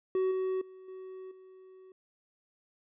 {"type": "tone with level steps", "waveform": "triangle", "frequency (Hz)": 375.5, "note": "F#4", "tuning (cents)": 26, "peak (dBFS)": [-24, -27, -46, -40, -49], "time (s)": [0.15, 1.92], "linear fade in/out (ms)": 2, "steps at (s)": [0.31, 0.61, 0.88, 1.31], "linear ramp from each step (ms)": 5, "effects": ["resampled to 8000 Hz"]}